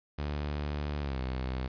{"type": "tone with pitch glide", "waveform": "sawtooth", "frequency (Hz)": [73.42, 64.29], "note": ["D2", "C2"], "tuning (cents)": [0, -30], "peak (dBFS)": -28, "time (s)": [0.18, 1.68], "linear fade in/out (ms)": 10, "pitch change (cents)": -230, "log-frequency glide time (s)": [1, 1.19], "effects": ["resampled to 11025 Hz", "10-bit"]}